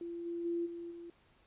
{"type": "tone with level steps", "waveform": "sine", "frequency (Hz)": 341.5, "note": "F4", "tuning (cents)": -39, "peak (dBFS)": [-39, -36, -32, -41, -45], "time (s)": [0.01, 1.1], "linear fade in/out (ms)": 2, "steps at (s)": [0.25, 0.44, 0.65, 0.9], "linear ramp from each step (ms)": 20, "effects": ["pink hiss -68 dBFS RMS until 1.46 s", "resampled to 8000 Hz"]}